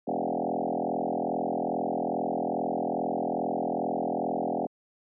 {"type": "tone with frequency modulation", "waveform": "sine", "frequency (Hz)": 493.9, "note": "B4", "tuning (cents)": 0, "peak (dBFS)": -26, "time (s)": [0.07, 4.67], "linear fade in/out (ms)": 10, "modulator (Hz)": 42.4, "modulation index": 7, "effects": ["high-pass 150 Hz 12 dB/octave"]}